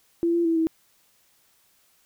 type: tone with pitch steps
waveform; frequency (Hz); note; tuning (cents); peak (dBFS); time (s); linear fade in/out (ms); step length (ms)
sine; 338.2 / 341.4 / 329.6 / 323.5; E4 / F4 / E4 / E4; +44 / -39 / 0 / -32; -19; 0.23-0.67; 0; 110
effects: white hiss -63 dBFS RMS until 2.05 s